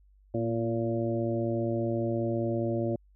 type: harmonic tone with a mistuned harmonic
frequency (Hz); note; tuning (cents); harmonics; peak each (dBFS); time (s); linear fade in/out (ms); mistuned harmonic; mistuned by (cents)
114.9; A#2; -25; 1 / 2 / 3 / 4 / 5 / 6; -32 / -33 / -31 / -42 / -33 / -42; 0.34-2.96; 5; 2; +33
effects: added 49 Hz sine -57 dBFS peak until 3.15 s